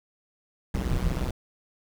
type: noise with amplitude modulation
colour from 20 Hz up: brown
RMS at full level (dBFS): -22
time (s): 0.74-1.31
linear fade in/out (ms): 5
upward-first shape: sine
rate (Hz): 126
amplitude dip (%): 100
effects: none